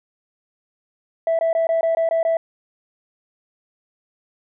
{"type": "tone bursts", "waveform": "sine", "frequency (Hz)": 658, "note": "E5", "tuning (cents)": -3, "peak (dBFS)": -14, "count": 8, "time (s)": [1.27, 2.37], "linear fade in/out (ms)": 2, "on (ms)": 120, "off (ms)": 20, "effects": ["tanh soft clip ceiling -14 dBFS"]}